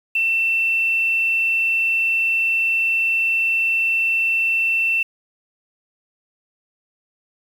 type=tone with quantisation; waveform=sine; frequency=2685 Hz; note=E7; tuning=31 cents sharp; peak=-16 dBFS; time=0.15-5.03 s; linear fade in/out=5 ms; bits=7; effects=none